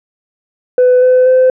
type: tone with pitch steps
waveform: sine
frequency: 501 / 507.4 / 513.9 Hz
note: B4 / B4 / C5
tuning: +25 / +47 / -31 cents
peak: -3 dBFS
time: 0.78-1.5 s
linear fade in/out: 2 ms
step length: 240 ms
effects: tanh soft clip ceiling -3 dBFS